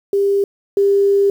sine tone pair in turn, 398.7 / 398.7 Hz, G4 / G4, +29 / +29 cents, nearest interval unison, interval 0 cents, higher neither, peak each -12 / -10 dBFS, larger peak second, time 0.13-0.44 / 0.77-1.3 s, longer second, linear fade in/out 2 ms, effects 7-bit

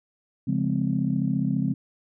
sine chord, Db major seventh, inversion none, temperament just, 138.59 / 173.24 / 207.9 / 259.9 Hz, Db3 / F3 / Ab3 / C4, 0 / -14 / +2 / -11 cents, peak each -27 dBFS, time 0.47-1.74 s, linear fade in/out 10 ms, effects tanh soft clip ceiling -11 dBFS

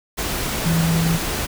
sine tone in noise, 164.81 Hz, E3, in tune, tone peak -16 dBFS, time 0.65-1.18 s, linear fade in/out 20 ms, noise pink, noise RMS -24 dBFS, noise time 0.17-1.47 s, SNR +5 dB, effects none

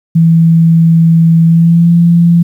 sine tone with pitch glide, 164.81 to 170.33 Hz, E3 to F3, 0 to -43 cents, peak -3 dBFS, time 0.15-2.43 s, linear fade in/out 10 ms, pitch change +57 cents, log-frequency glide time 1.45-1.9 s, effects 7-bit

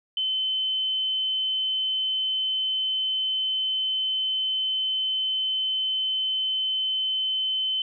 sine tone, 3060 Hz, G7, 42 cents flat, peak -23 dBFS, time 0.17-7.82 s, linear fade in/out 2 ms, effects none

